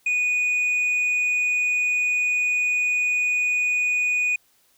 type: tone with tanh clipping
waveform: sine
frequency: 2470 Hz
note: D#7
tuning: 13 cents flat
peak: -20 dBFS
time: 0.06-4.36 s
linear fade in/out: 5 ms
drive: 3 dB
effects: white hiss -62 dBFS RMS until 4.77 s